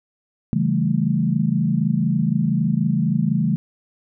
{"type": "chord", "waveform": "sine", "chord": "A dominant seventh", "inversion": "first", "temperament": "equal", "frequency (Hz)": [138.59, 164.81, 196, 220], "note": ["C#3", "E3", "G3", "A3"], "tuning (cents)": [0, 0, 0, 0], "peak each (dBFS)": [-23, -21, -23, -22], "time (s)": [0.53, 3.56], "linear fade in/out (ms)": 0, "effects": []}